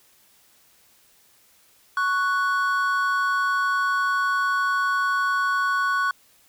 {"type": "tone pair together", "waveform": "triangle", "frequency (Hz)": [1111.6, 1480], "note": ["C#6", "F#6"], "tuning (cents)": [4, 0], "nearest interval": "perfect fourth", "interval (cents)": 496, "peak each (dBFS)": -21, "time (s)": [1.97, 6.11], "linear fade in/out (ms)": 2, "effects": ["white hiss -58 dBFS RMS until 6.48 s"]}